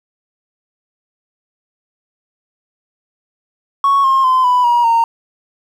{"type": "tone with pitch steps", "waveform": "triangle", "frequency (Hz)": [1108.7, 1068.5, 1029.7, 992.3, 956.3, 921.6], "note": ["C#6", "C6", "C6", "B5", "A#5", "A#5"], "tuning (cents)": [0, 36, -28, 8, 44, -20], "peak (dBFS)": -6, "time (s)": [3.84, 5.04], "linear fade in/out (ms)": 2, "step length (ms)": 200, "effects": ["tanh soft clip ceiling -5 dBFS", "8-bit"]}